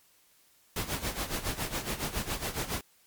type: noise with tremolo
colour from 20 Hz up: pink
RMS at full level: -31 dBFS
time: 0.76-2.81 s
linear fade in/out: 2 ms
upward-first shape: sine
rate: 7.2 Hz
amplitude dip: 75%
effects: white hiss -64 dBFS RMS until 3.06 s + MP3 96 kbps